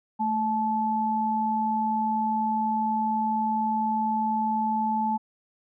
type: tone pair together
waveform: sine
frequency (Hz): 220 / 867.9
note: A3 / A5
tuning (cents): 0 / -24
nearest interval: 2 octaves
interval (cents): 2376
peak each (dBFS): -28 / -24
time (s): 0.19-5.18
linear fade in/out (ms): 20
effects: none